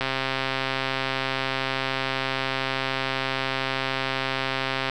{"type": "click train", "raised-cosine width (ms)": 0.3, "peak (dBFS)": -9, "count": 651, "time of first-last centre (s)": [0.01, 4.897], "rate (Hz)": 133, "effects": []}